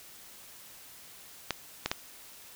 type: clicks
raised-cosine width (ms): 0.2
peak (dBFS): -11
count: 3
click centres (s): 1.507 / 1.86 / 1.915
effects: white hiss -51 dBFS RMS until 2.55 s